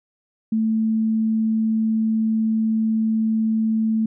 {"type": "tone", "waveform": "sine", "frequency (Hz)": 221, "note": "A3", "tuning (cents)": 8, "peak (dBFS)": -17, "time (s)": [0.52, 4.06], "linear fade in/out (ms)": 5, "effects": []}